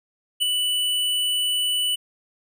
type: tone with ADSR envelope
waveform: square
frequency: 2970 Hz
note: F#7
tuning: 6 cents sharp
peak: -17 dBFS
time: 0.4-1.96 s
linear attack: 25 ms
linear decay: 9 ms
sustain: -4 dB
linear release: 15 ms
effects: none